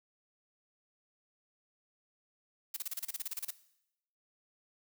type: noise bursts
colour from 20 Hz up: blue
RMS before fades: -37 dBFS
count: 14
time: 2.74-3.507 s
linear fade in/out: 5 ms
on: 26 ms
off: 31 ms
effects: noise-tail reverb RT60 0.8 s tail -17 dB re dry